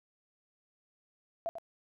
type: tone with echo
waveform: sine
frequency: 672 Hz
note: E5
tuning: 33 cents sharp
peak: -31 dBFS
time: 1.46-1.49 s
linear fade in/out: 0 ms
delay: 94 ms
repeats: 1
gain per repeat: -8 dB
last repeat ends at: 1.584 s
effects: none